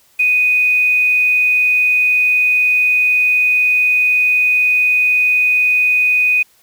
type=tone with quantisation; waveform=sine; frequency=2489 Hz; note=D#7; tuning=in tune; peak=-10 dBFS; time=0.19-6.43 s; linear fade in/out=10 ms; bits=6; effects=white hiss -53 dBFS RMS until 6.62 s